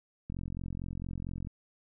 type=click train; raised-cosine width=5 ms; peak=-26 dBFS; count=53; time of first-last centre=0.3-1.471 s; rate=44.4 Hz; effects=none